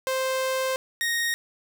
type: tone pair in turn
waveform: sawtooth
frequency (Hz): 523.3 / 1864.8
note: C5 / A#6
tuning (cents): 0 / 0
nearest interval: octave + minor seventh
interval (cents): 2200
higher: second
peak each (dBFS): -20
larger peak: neither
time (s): 0.07-0.76 / 1.01-1.34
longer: first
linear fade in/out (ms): 0
effects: none